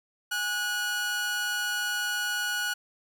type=tone pair together; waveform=sawtooth; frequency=820 / 1461.1 Hz; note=G#5 / F#6; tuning=-22 / -22 cents; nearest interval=minor seventh; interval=1000 cents; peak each=-36 / -24 dBFS; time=0.31-2.74 s; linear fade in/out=10 ms; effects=none